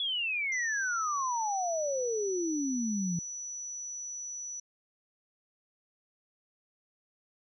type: exponential sweep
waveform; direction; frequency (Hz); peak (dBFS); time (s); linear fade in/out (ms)
sine; down; 3433 to 164.81; -29; 0-3.19; 2
type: tone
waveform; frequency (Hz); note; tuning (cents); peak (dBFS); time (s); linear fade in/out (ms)
sine; 5920; F#8; 0; -37; 0.52-4.6; 5
effects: none